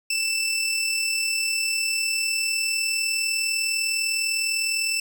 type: tone with amplitude modulation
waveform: 20% pulse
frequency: 2656 Hz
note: E7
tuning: 12 cents sharp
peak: -16 dBFS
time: 0.1-5 s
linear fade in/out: 5 ms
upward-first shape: sine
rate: 39.9 Hz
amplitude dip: 40%
effects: none